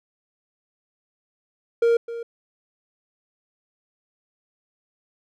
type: tone with echo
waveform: triangle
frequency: 466.2 Hz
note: A#4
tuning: in tune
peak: -13 dBFS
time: 1.82-1.97 s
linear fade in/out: 5 ms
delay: 260 ms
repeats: 1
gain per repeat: -14 dB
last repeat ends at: 2.23 s
effects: none